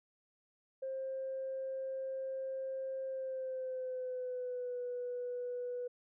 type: tone with pitch glide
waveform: sine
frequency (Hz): 530 to 491.7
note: C5 to B4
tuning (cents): +22 to -8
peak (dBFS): -36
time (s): 0.82-5.88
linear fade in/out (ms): 10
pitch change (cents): -130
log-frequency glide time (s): 3.06-4.8
effects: tanh soft clip ceiling -32 dBFS